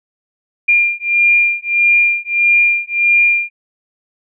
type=beating tone pair; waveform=sine; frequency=2400 / 2401.6 Hz; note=D7 / D7; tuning=+37 / +38 cents; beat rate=1.6 Hz; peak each=-13 dBFS; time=0.68-3.5 s; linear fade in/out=10 ms; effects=none